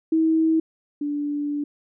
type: tone pair in turn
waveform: sine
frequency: 321.3 / 291.4 Hz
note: E4 / D4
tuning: -44 / -13 cents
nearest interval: major second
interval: 169 cents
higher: first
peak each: -16 / -23 dBFS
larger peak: first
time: 0.12-0.6 / 1.01-1.64 s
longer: second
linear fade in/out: 5 ms
effects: none